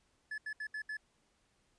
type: tone bursts at uneven times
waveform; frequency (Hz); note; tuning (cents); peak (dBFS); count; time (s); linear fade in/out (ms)
triangle; 1721; A6; -39; -36; 5; 0.31-0.38 / 0.46-0.53 / 0.6-0.67 / 0.74-0.82 / 0.89-0.97; 5
effects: pink hiss -74 dBFS RMS until 1.78 s + resampled to 22050 Hz